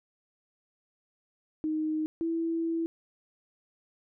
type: tone pair in turn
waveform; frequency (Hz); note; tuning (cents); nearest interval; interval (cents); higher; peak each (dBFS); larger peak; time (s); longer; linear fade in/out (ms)
sine; 311.1 / 330.1; D#4 / E4; 0 / +2; minor second; 102; second; -27; neither; 1.64-2.06 / 2.21-2.86; second; 0
effects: none